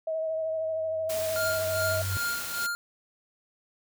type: tone with vibrato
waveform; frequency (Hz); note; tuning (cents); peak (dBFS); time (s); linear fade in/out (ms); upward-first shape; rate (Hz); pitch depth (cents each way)
sine; 639; D#5; +46; -27; 0.07-2.02; 5; sine; 13; 21
type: tone with exponential growth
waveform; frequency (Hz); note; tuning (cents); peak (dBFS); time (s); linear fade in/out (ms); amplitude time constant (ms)
sine; 95.6; G2; -43; -27; 0.28-2.17; 0; 410
type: noise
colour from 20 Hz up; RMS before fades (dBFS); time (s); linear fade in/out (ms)
white; -36; 1.09-2.67; 10
type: tone with tremolo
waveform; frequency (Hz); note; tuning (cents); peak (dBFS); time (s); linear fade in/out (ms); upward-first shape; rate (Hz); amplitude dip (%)
square; 1404; F6; +9; -28; 1.36-2.75; 0; sine; 2.5; 80
effects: none